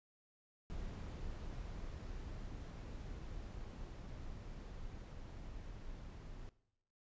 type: noise with level ramp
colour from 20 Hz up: brown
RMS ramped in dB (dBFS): -45 to -50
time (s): 0.7-6.49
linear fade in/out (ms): 0
effects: noise-tail reverb RT60 0.8 s tail -19 dB re dry + resampled to 16000 Hz